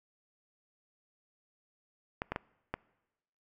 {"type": "clicks", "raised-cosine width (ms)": 0.5, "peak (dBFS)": -18, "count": 4, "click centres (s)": [2.219, 2.32, 2.361, 2.74], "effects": ["noise-tail reverb RT60 1.0 s tail -24 dB re dry"]}